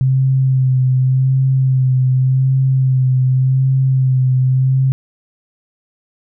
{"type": "tone with vibrato", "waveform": "sine", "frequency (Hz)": 130.81, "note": "C3", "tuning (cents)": 0, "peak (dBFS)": -10, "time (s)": [0.01, 4.92], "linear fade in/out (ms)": 0, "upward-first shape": "sine", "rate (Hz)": 0.87, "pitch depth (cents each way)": 26, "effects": []}